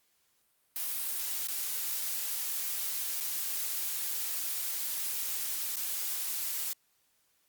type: noise with dropouts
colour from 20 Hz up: blue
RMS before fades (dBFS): -34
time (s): 0.76-6.73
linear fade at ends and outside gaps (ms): 1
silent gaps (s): 1.472-1.484 / 3.202-3.207 / 5.758-5.767
effects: white hiss -72 dBFS RMS until 7.48 s + Opus 48 kbps